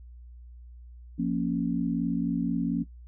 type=chord; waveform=sine; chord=Bb minor; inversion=second; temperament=equal; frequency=174.61 / 233.1 / 277.2 Hz; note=F3 / Bb3 / Db4; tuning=0 / 0 / 0 cents; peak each=-29 dBFS; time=1.18-2.84 s; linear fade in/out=20 ms; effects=noise-tail reverb RT60 0.1 s tail -17 dB re dry + added 60 Hz sine -44 dBFS peak until 3.07 s